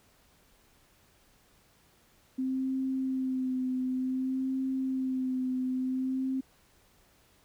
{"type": "tone with vibrato", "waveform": "sine", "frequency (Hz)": 260, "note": "C4", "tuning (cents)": -11, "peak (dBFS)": -28, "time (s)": [2.38, 6.41], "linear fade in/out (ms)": 10, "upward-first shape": "sine", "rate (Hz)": 0.55, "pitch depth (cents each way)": 26, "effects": ["pink hiss -64 dBFS RMS until 7.44 s"]}